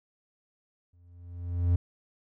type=tone with exponential growth; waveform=triangle; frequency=87.31 Hz; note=F2; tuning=in tune; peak=-17 dBFS; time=0.93-1.76 s; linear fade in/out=5 ms; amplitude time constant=180 ms; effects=none